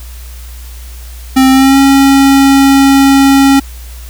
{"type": "tone with pitch glide", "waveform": "square", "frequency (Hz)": [263.4, 273.5], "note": ["C4", "C#4"], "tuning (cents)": [12, -23], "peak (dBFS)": -4, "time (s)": [1.36, 3.6], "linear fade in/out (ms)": 10, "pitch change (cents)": 65, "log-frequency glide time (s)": [1.51, 1.78], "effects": ["added 60 Hz sine -25 dBFS peak until 4.09 s", "white hiss -36 dBFS RMS until 4.09 s"]}